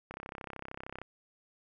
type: click train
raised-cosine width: 0.5 ms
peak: -26 dBFS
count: 31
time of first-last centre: 0.11-1.016 s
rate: 33.1 Hz
effects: none